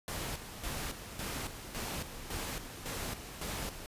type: noise with tremolo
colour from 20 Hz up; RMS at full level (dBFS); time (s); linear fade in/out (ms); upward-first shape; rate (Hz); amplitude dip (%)
pink; -38; 0.08-3.86; 0; square; 1.8; 60
effects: resampled to 32000 Hz